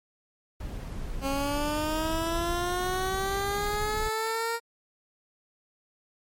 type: noise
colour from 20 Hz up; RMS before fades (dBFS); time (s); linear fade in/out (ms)
brown; -35; 0.6-4.09; 5
type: linear sweep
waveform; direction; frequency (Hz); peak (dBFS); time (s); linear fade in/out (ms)
15% pulse; up; 269.4 to 466.2; -21; 1.21-4.6; 50
effects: MP3 64 kbps

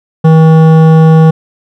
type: tone with hard clipping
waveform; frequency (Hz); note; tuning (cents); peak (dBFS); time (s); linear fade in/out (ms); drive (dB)
sine; 160; D#3; +49; -3; 0.24-1.31; 10; 13
effects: none

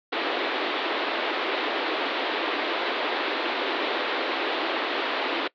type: band-pass noise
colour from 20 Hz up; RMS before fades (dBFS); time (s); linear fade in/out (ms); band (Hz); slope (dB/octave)
pink; -27; 0.12-5.48; 10; 290 to 4000; 48
effects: noise-tail reverb RT60 0.1 s tail -22 dB re dry + MP3 96 kbps

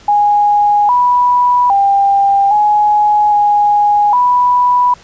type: tone with pitch steps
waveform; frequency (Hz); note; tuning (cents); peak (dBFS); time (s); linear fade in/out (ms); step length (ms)
sine; 826 / 982 / 796 / 837 / 827 / 985; G#5 / B5 / G5 / G#5 / G#5 / B5; -10 / -10 / +26 / +13 / -8 / -5; -7; 0.08-4.94; 5; 810
effects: pink hiss -41 dBFS RMS until 5.03 s + resampled to 16000 Hz

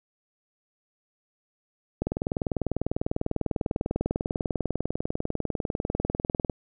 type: click train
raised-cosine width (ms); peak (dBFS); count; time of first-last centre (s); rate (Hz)
2; -13; 91; 2.02-6.498; 20.1
effects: none

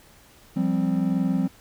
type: chord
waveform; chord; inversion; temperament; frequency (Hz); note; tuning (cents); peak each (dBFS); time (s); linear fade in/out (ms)
triangle; F suspended second; none; equal; 174.61 / 196 / 261.6; F3 / G3 / C4; 0 / 0 / 0; -23; 0.56-1.48; 10
effects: pink hiss -53 dBFS RMS until 1.6 s

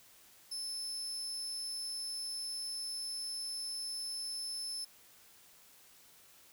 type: tone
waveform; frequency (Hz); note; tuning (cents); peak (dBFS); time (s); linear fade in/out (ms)
30% pulse; 5260; E8; -5; -34; 0.51-4.85; 10
effects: white hiss -61 dBFS RMS until 6.52 s

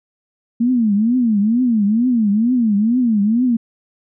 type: tone with vibrato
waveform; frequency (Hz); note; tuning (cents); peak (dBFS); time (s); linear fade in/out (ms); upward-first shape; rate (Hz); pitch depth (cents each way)
sine; 226.1; A3; +47; -12; 0.6-3.57; 10; triangle; 2.2; 240
effects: none

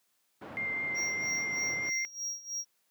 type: low-pass noise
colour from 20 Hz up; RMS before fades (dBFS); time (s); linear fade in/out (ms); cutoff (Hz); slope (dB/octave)
pink; -43; 0.41-1.9; 10; 1500; 12
type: tone with vibrato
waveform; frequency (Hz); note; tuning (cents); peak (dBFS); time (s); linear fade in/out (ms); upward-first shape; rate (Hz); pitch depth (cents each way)
sine; 2097; C7; +3; -31; 0.57-2.05; 0; sine; 4.9; 11
type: tone with tremolo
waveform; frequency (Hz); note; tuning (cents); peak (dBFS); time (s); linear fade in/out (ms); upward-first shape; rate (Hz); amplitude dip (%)
triangle; 5640; F8; +16; -31; 0.94-2.65; 50; sine; 3.2; 85
effects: white hiss -74 dBFS RMS until 2.9 s + high-pass 150 Hz 12 dB/octave

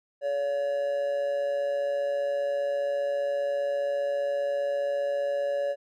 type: tone with amplitude modulation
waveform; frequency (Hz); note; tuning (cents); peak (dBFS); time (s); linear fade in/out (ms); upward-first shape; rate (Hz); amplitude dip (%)
triangle; 567; C#5; +39; -21; 0.21-5.76; 50; sine; 135; 50
effects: none

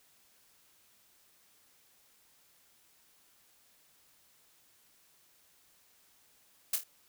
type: noise with echo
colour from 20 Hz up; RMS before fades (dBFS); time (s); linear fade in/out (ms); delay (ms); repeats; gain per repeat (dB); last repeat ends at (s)
blue; -29; 6.73-6.76; 5; 26; 3; -7; 6.838
effects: white hiss -66 dBFS RMS until 7.08 s

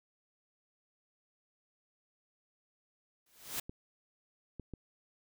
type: noise with exponential growth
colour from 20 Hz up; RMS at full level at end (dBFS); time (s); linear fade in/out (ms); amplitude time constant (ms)
white; -34; 3.26-3.6; 5; 72
type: clicks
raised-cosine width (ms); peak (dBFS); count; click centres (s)
3; -30; 3; 3.695 / 4.597 / 4.737
effects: none

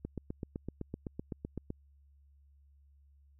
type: click train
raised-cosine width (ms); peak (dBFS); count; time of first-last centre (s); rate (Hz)
3; -25; 14; 0.05-1.704; 7.86
effects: added 70 Hz sine -60 dBFS peak until 3.39 s

